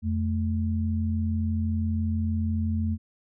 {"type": "tone pair together", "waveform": "sine", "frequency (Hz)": [86.95, 219.1], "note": ["F2", "A3"], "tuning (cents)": [-7, -7], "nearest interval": "octave + major third", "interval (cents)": 1600, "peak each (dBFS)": [-25, -28], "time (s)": [0.02, 2.98], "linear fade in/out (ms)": 50, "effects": []}